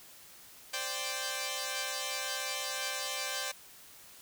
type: chord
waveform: 5% pulse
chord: C suspended second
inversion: none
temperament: equal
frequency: 523.3 / 587.3 / 784 Hz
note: C5 / D5 / G5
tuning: 0 / 0 / 0 cents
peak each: -27 dBFS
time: 0.73-3.52 s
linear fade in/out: 10 ms
effects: white hiss -54 dBFS RMS until 4.21 s